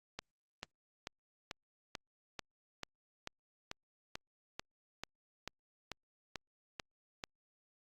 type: click train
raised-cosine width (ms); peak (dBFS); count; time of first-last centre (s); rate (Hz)
0.2; -23; 17; 0.19-7.238; 2.27
effects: Opus 48 kbps